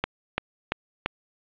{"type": "click train", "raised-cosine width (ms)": 0.3, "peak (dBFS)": -7, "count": 4, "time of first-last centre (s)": [0.04, 1.06], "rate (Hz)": 2.94, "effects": ["resampled to 8000 Hz", "7-bit"]}